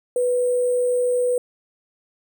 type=tone with sample-and-hold; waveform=sine; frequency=493.9 Hz; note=B4; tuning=in tune; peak=-17 dBFS; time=0.16-1.38 s; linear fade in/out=2 ms; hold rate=8820 Hz; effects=none